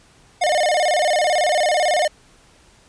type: tone with vibrato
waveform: square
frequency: 659.3 Hz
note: E5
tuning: in tune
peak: -16 dBFS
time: 0.41-2.08 s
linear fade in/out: 10 ms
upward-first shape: square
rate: 18 Hz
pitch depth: 150 cents each way
effects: pink hiss -52 dBFS RMS until 2.88 s + resampled to 22050 Hz